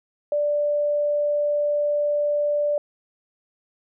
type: tone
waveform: sine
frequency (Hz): 587.3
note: D5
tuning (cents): 0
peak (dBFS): -19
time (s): 0.32-2.78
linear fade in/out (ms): 2
effects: none